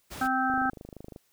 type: noise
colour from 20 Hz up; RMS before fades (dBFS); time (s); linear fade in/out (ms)
pink; -41; 0.1-0.28; 20
type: harmonic tone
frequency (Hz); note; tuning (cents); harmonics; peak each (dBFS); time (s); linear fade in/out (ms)
260.3; C4; -9; 1 / 3 / 5 / 6; -30 / -28 / -30 / -30; 0.21-0.7; 5
type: click train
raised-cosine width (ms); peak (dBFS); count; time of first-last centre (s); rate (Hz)
2; -29; 18; 0.5-1.161; 25.7
effects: white hiss -69 dBFS RMS until 1.32 s